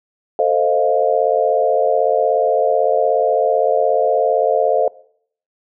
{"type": "chord", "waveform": "sine", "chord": "F dominant seventh", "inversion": "first", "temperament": "equal with one note detuned", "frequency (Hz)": [445.9, 523.3, 622.3, 698.5], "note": ["A4", "C5", "Eb5", "F5"], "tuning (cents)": [23, 0, 0, 0], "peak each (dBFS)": -18, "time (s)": [0.39, 4.88], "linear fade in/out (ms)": 2, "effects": ["noise-tail reverb RT60 0.6 s tail -21 dB re dry"]}